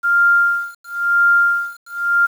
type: tone with tremolo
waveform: sine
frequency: 1396.9 Hz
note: F6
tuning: in tune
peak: -9 dBFS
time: 0.03-2.27 s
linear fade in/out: 20 ms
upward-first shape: sine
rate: 0.98 Hz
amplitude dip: 100%
effects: 7-bit